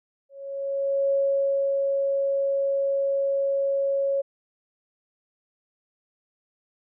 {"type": "tone with ADSR envelope", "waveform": "sine", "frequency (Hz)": 552, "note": "C#5", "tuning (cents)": -7, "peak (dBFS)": -19, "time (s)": [0.29, 4.22], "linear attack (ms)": 820, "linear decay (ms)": 600, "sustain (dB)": -2, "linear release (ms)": 16, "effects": []}